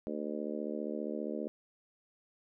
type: harmonic tone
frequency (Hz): 75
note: D2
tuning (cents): +37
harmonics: 3 / 4 / 5 / 6 / 7 / 8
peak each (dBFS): -40 / -41 / -42 / -43 / -43 / -44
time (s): 0.07-1.48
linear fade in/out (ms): 0
effects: none